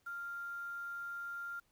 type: tone with quantisation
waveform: sine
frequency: 1394 Hz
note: F6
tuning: 4 cents flat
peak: -40 dBFS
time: 0.06-1.6 s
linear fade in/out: 10 ms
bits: 10
effects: pink hiss -75 dBFS RMS until 1.71 s